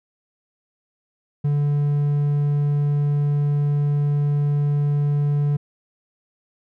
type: tone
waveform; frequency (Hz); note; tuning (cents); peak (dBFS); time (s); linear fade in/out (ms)
triangle; 145.2; D3; -19; -15; 1.44-5.57; 10
effects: none